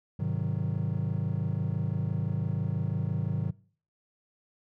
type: chord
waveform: triangle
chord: Ab dominant seventh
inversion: none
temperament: just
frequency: 103.83 / 129.78 / 155.74 / 186.89 Hz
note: Ab2 / C3 / Eb3 / Gb3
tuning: 0 / -14 / +2 / +18 cents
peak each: -30 / -30 / -29 / -33 dBFS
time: 0.19-3.51 s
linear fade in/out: 10 ms
effects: noise-tail reverb RT60 0.5 s tail -24 dB re dry + tanh soft clip ceiling -19 dBFS